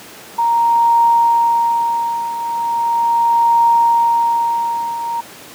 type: tone with tremolo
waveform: sine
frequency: 932.3 Hz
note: A#5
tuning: in tune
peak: -8 dBFS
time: 0.38-5.21 s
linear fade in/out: 10 ms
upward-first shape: triangle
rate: 0.38 Hz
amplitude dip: 75%
effects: pink hiss -36 dBFS RMS until 5.54 s + high-pass 200 Hz 12 dB/octave